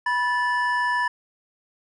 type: tone pair together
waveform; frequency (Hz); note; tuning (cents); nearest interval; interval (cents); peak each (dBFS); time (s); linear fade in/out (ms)
triangle; 980 / 1746.2; B5 / A6; -14 / -14; minor seventh; 1000; -21 / -22; 0.06-1.08; 5
effects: resampled to 24000 Hz